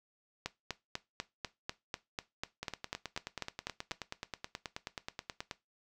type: two click trains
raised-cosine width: 0.2 ms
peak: -18 / -21 dBFS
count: 15 / 28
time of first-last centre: 0.46-3.917 / 2.63-5.512 s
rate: 4.05 / 9.37 Hz
effects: noise-tail reverb RT60 0.2 s tail -17 dB re dry